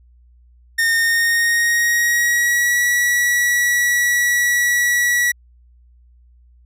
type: tone with pitch glide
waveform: 45% pulse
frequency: 1831 to 1935.4 Hz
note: A#6 to B6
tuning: -32 to -36 cents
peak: -14 dBFS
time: 0.78-5.32 s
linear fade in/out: 10 ms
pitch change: +96 cents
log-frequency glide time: 0.95-2.81 s
effects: added 60 Hz sine -47 dBFS peak until 6.65 s